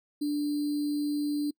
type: tone with sample-and-hold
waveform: sine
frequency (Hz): 293.7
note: D4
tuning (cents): 0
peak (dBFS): -26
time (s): 0.21-1.51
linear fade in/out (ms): 10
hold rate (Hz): 4410
effects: noise-tail reverb RT60 0.1 s tail -26 dB re dry